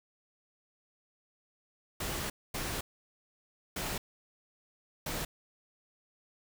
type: noise bursts at uneven times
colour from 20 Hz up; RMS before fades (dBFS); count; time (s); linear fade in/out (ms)
pink; -36; 4; 2-2.3 / 2.54-2.81 / 3.76-3.98 / 5.06-5.25; 5
effects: none

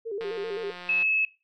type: tone with vibrato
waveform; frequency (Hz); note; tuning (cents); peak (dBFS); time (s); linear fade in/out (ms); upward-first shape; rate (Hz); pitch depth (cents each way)
sine; 426.8; G#4; +47; -29; 0.05-0.72; 20; square; 7.7; 110
type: click train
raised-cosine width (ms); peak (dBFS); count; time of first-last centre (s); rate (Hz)
0.3; -24; 146; 0.21-1.025; 178
type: tone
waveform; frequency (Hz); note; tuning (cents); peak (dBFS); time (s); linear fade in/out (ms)
sine; 2592; E7; -30; -21; 0.89-1.25; 2
effects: noise-tail reverb RT60 0.3 s tail -19 dB re dry + MP3 96 kbps

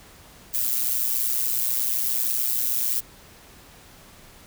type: noise with amplitude modulation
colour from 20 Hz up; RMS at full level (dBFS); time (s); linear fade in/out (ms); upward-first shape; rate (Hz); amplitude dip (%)
violet; -21; 0.53-3.01; 20; sine; 121; 70
effects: pink hiss -49 dBFS RMS until 4.46 s

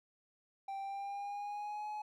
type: tone with pitch glide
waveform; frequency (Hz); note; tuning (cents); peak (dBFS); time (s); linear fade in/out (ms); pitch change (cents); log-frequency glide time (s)
triangle; 784 to 845.1; G5 to G#5; 0 to +30; -37; 0.68-2.02; 5; +130; 0.8-1.88
effects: none

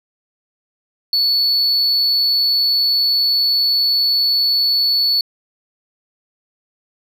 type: tone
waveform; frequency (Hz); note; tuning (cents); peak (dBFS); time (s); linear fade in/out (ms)
sine; 4435; C#8; 0; -10; 1.13-5.21; 2
effects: tanh soft clip ceiling -12 dBFS

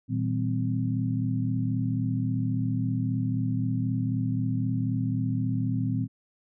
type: tone cluster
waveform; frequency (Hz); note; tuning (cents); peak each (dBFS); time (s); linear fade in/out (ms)
sine; 115.8 / 159.6 / 194.5 / 258.6; A#2 / D#3 / G3 / C4; -11 / +44 / -13 / -20; -27 / -33 / -33 / -30; 0.08-6.08; 50
effects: none

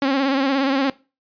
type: tone with vibrato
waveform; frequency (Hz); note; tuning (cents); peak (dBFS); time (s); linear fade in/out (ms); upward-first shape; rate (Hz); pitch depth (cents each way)
sawtooth; 272; C#4; -33; -13; 0.02-0.9; 2; sine; 17; 61
effects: noise-tail reverb RT60 0.3 s tail -20 dB re dry + resampled to 11025 Hz

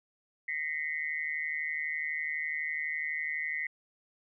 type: tone with amplitude modulation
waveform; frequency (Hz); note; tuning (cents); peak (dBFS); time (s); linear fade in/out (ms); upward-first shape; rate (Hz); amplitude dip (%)
sine; 2014; B6; +33; -27; 0.48-3.67; 5; sine; 152; 100
effects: none

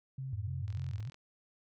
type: tone with vibrato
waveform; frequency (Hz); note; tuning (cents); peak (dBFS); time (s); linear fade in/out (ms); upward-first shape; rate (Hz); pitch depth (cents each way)
sine; 119.8; A#2; +48; -37; 0.18-1.1; 5; square; 3.4; 180
type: tone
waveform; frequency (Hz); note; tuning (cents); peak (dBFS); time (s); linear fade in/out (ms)
sine; 90.5; F#2; -38; -38; 0.33-1; 0
type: click train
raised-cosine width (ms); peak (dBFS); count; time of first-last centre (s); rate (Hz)
0.2; -38; 21; 0.68-1.144; 43.1
effects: none

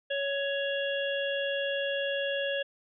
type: harmonic tone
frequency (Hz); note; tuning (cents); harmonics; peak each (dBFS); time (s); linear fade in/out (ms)
557; C#5; +8; 1 / 3 / 5 / 6; -30 / -35 / -37 / -38; 0.1-2.63; 10
effects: none

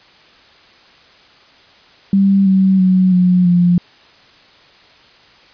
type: tone with pitch steps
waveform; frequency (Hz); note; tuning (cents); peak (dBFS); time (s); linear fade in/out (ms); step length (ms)
sine; 196 / 190.75 / 185.64 / 180.67 / 175.83; G3 / G3 / F#3 / F#3 / F3; 0 / -47 / +6 / -41 / +12; -8; 2.13-3.78; 2; 330
effects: white hiss -46 dBFS RMS until 5.53 s + resampled to 11025 Hz

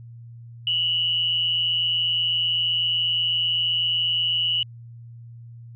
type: tone with amplitude modulation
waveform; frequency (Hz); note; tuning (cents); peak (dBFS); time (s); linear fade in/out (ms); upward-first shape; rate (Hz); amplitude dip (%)
sine; 2939; F#7; -12; -17; 0.67-4.63; 2; sine; 168; 60
effects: added 117 Hz sine -39 dBFS peak until 5.75 s

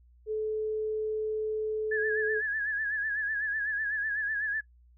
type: tone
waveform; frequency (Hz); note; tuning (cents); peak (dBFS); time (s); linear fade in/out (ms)
sine; 432.4; A4; -30; -28; 0.26-2.42; 50
type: tone with vibrato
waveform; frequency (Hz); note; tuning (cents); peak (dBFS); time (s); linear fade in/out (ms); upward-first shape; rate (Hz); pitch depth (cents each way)
sine; 1700; G#6; +40; -28; 1.91-4.61; 10; sine; 8; 70
effects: noise-tail reverb RT60 0.1 s tail -22 dB re dry + added 60 Hz sine -56 dBFS peak until 4.97 s

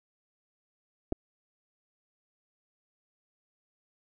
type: clicks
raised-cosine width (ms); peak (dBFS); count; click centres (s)
2; -18; 2; 1.123 / 1.126
effects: none

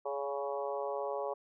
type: harmonic tone with a mistuned harmonic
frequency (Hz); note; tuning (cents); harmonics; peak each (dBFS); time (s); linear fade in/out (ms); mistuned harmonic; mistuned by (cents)
139.5; C#3; +11; 3 / 4 / 5 / 6 / 7 / 8; -39 / -37 / -43 / -42 / -44 / -45; 0.05-1.34; 10; 4; +20
effects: none

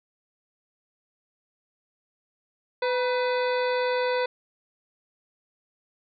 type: harmonic tone with a mistuned harmonic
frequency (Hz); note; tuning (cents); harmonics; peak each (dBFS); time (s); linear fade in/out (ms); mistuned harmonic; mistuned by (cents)
501; B4; +25; 1 / 2 / 3 / 4 / 5 / 7 / 8 / 9; -24 / -30 / -34 / -36 / -38 / -41 / -42 / -43; 2.82-4.26; 5; 2; -60
effects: none

